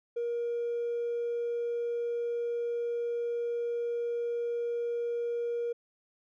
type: tone with hard clipping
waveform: sine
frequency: 473 Hz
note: A#4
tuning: 25 cents sharp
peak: -30 dBFS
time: 0.16-5.73 s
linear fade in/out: 10 ms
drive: 1 dB
effects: none